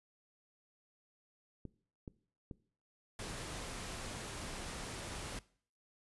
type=clicks; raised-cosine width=3 ms; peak=-32 dBFS; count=3; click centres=1.653 / 2.078 / 2.512 s
type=noise; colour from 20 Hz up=pink; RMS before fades=-44 dBFS; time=3.19-5.39 s; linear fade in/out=2 ms
effects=noise-tail reverb RT60 0.5 s tail -20 dB re dry + resampled to 24000 Hz